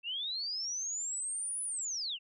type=linear two-way sweep; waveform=sine; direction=up then down; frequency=2637 to 10030 to 2637 Hz; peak=-34 dBFS; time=0.03-2.19 s; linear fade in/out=50 ms; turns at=1.63 s; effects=none